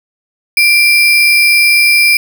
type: tone with sample-and-hold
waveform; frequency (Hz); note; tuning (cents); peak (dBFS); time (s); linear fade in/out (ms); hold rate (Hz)
sine; 2359; D7; +7; -5; 0.57-2.17; 2; 7350
effects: none